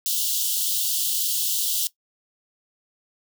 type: high-pass noise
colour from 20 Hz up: white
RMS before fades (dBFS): -24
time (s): 0.06-1.87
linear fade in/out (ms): 0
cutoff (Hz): 2900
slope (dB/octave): 96
effects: noise-tail reverb RT60 0.1 s tail -18 dB re dry